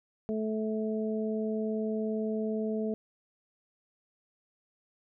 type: harmonic tone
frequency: 217.6 Hz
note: A3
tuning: 19 cents flat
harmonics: 1 / 2 / 3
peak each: -31 / -33 / -39 dBFS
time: 0.29-2.94 s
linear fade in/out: 0 ms
effects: none